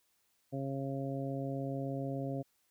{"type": "harmonic tone", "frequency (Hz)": 136.4, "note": "C#3", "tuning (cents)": -28, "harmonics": [1, 2, 3, 4, 5], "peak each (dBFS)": [-38, -39, -45, -42, -45], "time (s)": [0.52, 2.43], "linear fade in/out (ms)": 20, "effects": ["white hiss -75 dBFS RMS until 2.7 s"]}